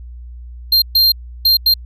square tone bursts at uneven times, 4186 Hz, C8, in tune, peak -9 dBFS, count 4, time 0.72-0.82 / 0.95-1.12 / 1.45-1.57 / 1.66-1.74 s, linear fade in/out 5 ms, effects added 60 Hz sine -30 dBFS peak until 1.85 s

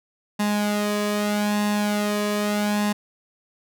sawtooth tone with flanger, 207.7 Hz, G#3, in tune, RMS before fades -23 dBFS, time 0.39-2.93 s, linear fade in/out 10 ms, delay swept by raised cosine 1.1 to 1.74 ms, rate 0.8 Hz, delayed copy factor +0.65, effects none

